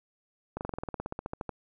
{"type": "slowing click train", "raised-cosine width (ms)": 1, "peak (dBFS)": -20, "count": 17, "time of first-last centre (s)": [0.57, 1.493], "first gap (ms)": 39, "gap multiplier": 1.05, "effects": []}